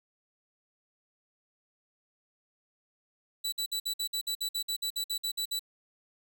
sawtooth tone bursts, 3951 Hz, B7, in tune, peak -27 dBFS, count 16, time 3.44-5.594 s, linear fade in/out 10 ms, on 84 ms, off 54 ms, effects none

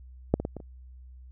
clicks, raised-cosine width 2 ms, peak -7 / -18 / -17 / -23 / -30 dBFS, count 5, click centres 0.34 / 0.4 / 0.451 / 0.567 / 0.602 s, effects added 63 Hz sine -45 dBFS peak until 1.31 s

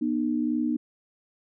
sine tone pair together, 241.6 / 304.4 Hz, B3 / D#4, -38 / -38 cents, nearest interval major third, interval 400 cents, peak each -26 / -26 dBFS, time 0.01-0.77 s, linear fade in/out 10 ms, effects none

